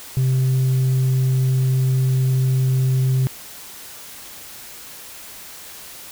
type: tone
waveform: sine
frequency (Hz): 130.4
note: C3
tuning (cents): -5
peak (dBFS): -12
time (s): 0.17-3.27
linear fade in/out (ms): 0
effects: tanh soft clip ceiling -14 dBFS + white hiss -38 dBFS RMS until 6.11 s